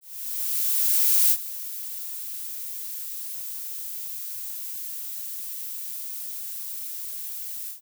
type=noise with ADSR envelope; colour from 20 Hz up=violet; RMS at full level=-18 dBFS; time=0.01-7.81 s; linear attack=1300 ms; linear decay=58 ms; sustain=-16 dB; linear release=130 ms; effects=none

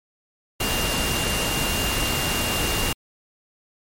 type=tone in noise; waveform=sine; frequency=2799 Hz; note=F7; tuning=3 cents sharp; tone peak=-28 dBFS; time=0.6-2.93 s; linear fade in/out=5 ms; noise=pink; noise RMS=-24 dBFS; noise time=0.6-2.93 s; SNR=-7 dB; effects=MP3 64 kbps

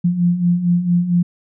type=beating tone pair; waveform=sine; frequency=171.9 / 176.3 Hz; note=F3 / F3; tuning=-27 / +17 cents; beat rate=4.4 Hz; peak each=-20 / -14 dBFS; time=0.04-1.23 s; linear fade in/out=10 ms; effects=none

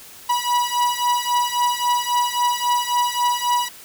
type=beating tone pair; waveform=45% pulse; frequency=972 / 975.7 Hz; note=B5 / B5; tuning=-28 / -21 cents; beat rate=3.7 Hz; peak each=-21 dBFS; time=0.29-3.69 s; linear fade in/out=10 ms; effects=white hiss -42 dBFS RMS until 3.84 s

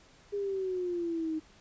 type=exponential sweep; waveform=sine; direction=down; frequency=409.9 to 311.1 Hz; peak=-30 dBFS; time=0.32-1.4 s; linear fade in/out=20 ms; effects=pink hiss -59 dBFS RMS until 1.6 s + resampled to 16000 Hz

